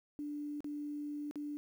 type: tone with dropouts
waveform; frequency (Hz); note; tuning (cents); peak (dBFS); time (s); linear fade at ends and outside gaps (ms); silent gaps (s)
sine; 293.7; D4; 0; -38; 0.19-1.57; 0; 0.605-0.644 / 1.311-1.357
effects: 11-bit